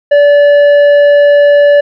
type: tone with tanh clipping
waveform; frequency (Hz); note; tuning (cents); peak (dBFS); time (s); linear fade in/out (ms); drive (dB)
triangle; 578; D5; -28; -4; 0.11-1.81; 10; 12
effects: none